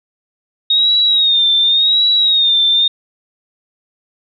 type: tone with vibrato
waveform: sine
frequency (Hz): 3729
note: A#7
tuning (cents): 0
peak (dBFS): -9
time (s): 0.7-2.88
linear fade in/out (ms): 5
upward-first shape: sine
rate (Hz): 0.9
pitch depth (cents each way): 81
effects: none